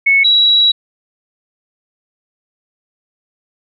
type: tone pair in turn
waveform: sine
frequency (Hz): 2204 / 3891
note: C#7 / B7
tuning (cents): -11 / -27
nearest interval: minor seventh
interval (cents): 984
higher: second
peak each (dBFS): -7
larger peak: neither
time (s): 0.06-0.24 / 0.24-0.72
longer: second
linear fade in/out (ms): 10
effects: none